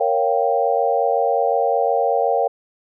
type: chord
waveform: sine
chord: G half-diminished seventh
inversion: first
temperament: equal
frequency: 466.2 / 554.4 / 698.5 / 784 Hz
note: Bb4 / Db5 / F5 / G5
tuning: 0 / 0 / 0 / 0 cents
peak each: -21 dBFS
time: 0-2.48 s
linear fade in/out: 10 ms
effects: none